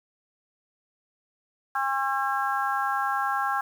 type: harmonic tone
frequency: 270 Hz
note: C#4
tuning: 45 cents flat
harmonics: 3 / 4 / 5 / 6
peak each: -28 / -29 / -30 / -31 dBFS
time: 1.75-3.61 s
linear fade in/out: 5 ms
effects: 8-bit